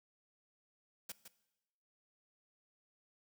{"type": "noise with echo", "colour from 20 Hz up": "white", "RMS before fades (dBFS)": -44, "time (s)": [1.09, 1.12], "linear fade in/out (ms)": 5, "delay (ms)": 160, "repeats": 1, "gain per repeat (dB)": -9, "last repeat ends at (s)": 1.28, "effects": ["noise-tail reverb RT60 1.0 s tail -18 dB re dry"]}